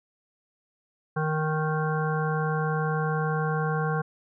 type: harmonic tone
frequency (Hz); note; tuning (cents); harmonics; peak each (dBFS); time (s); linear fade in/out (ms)
155.56; D#3; 0; 1 / 3 / 5 / 7 / 9 / 10; -26 / -31 / -33 / -34 / -36 / -36; 1.16-4.02; 10
effects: none